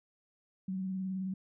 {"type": "tone with vibrato", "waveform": "sine", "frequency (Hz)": 188.7, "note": "F#3", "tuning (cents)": 34, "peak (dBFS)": -33, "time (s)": [0.68, 1.34], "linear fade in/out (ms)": 5, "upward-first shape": "sine", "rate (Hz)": 19, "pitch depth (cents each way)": 34, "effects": []}